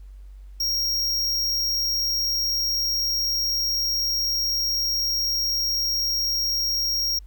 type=tone; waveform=square; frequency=5588 Hz; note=F8; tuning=in tune; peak=-22 dBFS; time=0.6-7.19 s; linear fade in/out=5 ms; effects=added 48 Hz sine -39 dBFS peak until 7.26 s + pink hiss -66 dBFS RMS until 7.26 s